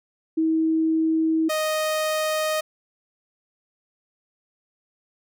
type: tone pair in turn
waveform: sine / sawtooth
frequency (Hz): 320.6 / 621.9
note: E4 / D#5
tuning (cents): -48 / -1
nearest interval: major seventh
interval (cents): 1147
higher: second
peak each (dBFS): -18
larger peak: neither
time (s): 0.37-1.49 / 1.49-2.61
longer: neither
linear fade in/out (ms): 10
effects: none